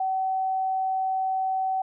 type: tone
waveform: sine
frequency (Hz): 760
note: F#5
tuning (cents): +46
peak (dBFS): -23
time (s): 0-1.82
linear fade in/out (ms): 5
effects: none